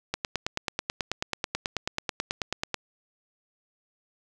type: click train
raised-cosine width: 0.2 ms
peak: -10 dBFS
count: 25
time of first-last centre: 0.14-2.743 s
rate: 9.22 Hz
effects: none